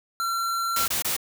square tone, 1362 Hz, F6, 44 cents flat, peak -25 dBFS, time 0.2-0.86 s, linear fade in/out 0 ms
white noise bursts, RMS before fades -26 dBFS, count 3, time 0.76-1.166 s, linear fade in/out 5 ms, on 120 ms, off 23 ms
effects none

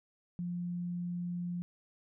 sine tone, 175.5 Hz, F3, 9 cents sharp, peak -34 dBFS, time 0.39-1.62 s, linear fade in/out 0 ms, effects none

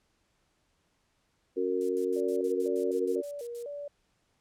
harmonic tone, 92 Hz, F#2, 9 cents flat, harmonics 3 / 4 / 5, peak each -35 / -30 / -30 dBFS, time 1.56-3.22 s, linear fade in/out 20 ms
violet noise bursts, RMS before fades -45 dBFS, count 12, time 1.81-3.626 s, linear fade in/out 0 ms, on 78 ms, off 80 ms
sine tone with vibrato, 523.3 Hz, C5, in tune, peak -36 dBFS, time 2.16-3.88 s, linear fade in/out 5 ms, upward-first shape square, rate 2 Hz, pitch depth 170 cents each way
effects pink hiss -73 dBFS RMS until 4.4 s + low-pass 9000 Hz 12 dB/octave

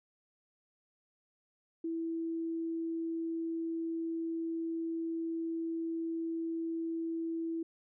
sine tone, 329.3 Hz, E4, 2 cents flat, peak -33 dBFS, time 1.84-7.63 s, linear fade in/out 5 ms, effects none

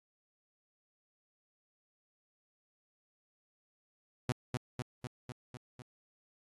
sawtooth tone with echo, 124.7 Hz, B2, 17 cents sharp, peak -25 dBFS, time 4.29-4.32 s, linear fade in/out 0 ms, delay 250 ms, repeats 6, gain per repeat -3 dB, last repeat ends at 5.82 s, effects AAC 32 kbps

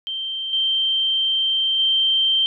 sine tone with level steps, 3136 Hz, G7, in tune, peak -24 / -17 / -15 dBFS, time 0.07-2.46 s, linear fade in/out 0 ms, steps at 0.53 / 1.79 s, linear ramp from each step 2 ms, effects none

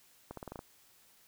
accelerating click train, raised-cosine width 1 ms, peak -28 dBFS, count 7, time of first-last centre 0.31-0.591 s, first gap 63 ms, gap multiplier 0.88, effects white hiss -64 dBFS RMS until 1.27 s

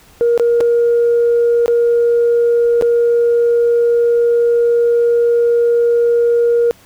sine tone with dropouts, 471.9 Hz, A#4, 21 cents sharp, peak -8 dBFS, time 0.21-6.71 s, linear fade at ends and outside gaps 0 ms, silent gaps 0.377-0.397 / 0.605-0.609 / 1.66-1.68 / 2.812-2.823 s, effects tanh soft clip ceiling -6 dBFS + pink hiss -46 dBFS RMS until 6.85 s

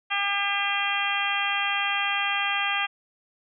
harmonic tone with a mistuned harmonic, 401.6 Hz, G4, 42 cents sharp, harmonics 2 / 3 / 4 / 5 / 6 / 7 / 8, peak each -31 / -31 / -31 / -31 / -31 / -31 / -31 dBFS, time 0.1-2.87 s, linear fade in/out 20 ms, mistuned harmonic 7, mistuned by -51 cents, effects none

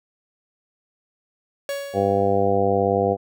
45% pulse tone with exponential decay, 560 Hz, C#5, 18 cents sharp, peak -23 dBFS, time 1.69-2.57 s, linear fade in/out 1 ms, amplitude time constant 190 ms
harmonic tone, 99.1 Hz, G2, 19 cents sharp, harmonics 1 / 2 / 3 / 4 / 5 / 6 / 7 / 8, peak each -28 / -27 / -30 / -24 / -21 / -31 / -23 / -28 dBFS, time 1.93-3.17 s, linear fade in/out 50 ms
effects none

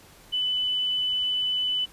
sine tone, 2997 Hz, F#7, 22 cents sharp, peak -23 dBFS, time 0.32-1.86 s, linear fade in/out 20 ms, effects pink hiss -52 dBFS RMS until 1.92 s + resampled to 32000 Hz

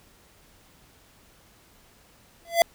square tone with exponential growth, 677 Hz, E5, 46 cents sharp, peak -12 dBFS, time 2.45-2.62 s, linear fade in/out 1 ms, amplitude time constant 35 ms, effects pink hiss -57 dBFS RMS until 2.74 s

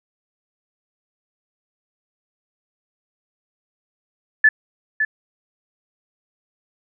sine tone with echo, 1738 Hz, A6, 22 cents flat, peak -8 dBFS, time 4.44-4.49 s, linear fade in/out 5 ms, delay 560 ms, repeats 1, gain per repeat -8 dB, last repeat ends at 5.05 s, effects none

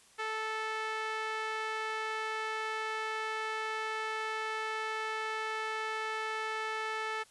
sawtooth tone with band-pass filter, 438.1 Hz, A4, 7 cents flat, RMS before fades -36 dBFS, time 0.18-7.24 s, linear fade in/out 20 ms, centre 1700 Hz, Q 1.2, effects white hiss -61 dBFS RMS until 7.3 s + resampled to 24000 Hz

